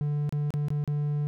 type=tone with dropouts; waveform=triangle; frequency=147.1 Hz; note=D3; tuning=3 cents sharp; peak=-23 dBFS; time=0.01-1.27 s; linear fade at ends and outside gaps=0 ms; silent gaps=0.293-0.325 / 0.505-0.539 / 0.684-0.704 / 0.84-0.876 s; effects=none